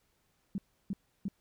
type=tone bursts; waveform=sine; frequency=196 Hz; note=G3; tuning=in tune; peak=-31 dBFS; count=3; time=0.55-1.283 s; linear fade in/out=2 ms; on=31 ms; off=320 ms; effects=pink hiss -74 dBFS RMS until 1.4 s